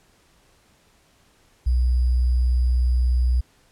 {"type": "tone with sample-and-hold", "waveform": "sine", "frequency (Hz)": 61.74, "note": "B1", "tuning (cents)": 0, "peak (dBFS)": -16, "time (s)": [1.66, 3.41], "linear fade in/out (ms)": 10, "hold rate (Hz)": 4900, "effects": ["pink hiss -59 dBFS RMS until 3.71 s", "low-pass 11000 Hz 12 dB/octave"]}